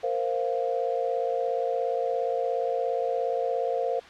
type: chord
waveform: sine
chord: Bb suspended second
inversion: none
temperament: equal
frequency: 466.2 / 523.3 / 698.5 Hz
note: Bb4 / C5 / F5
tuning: 0 / 0 / 0 cents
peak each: -29 / -28 / -30 dBFS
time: 0.03-4 s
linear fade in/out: 10 ms
effects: white hiss -47 dBFS RMS until 4.09 s + low-pass 3000 Hz 12 dB/octave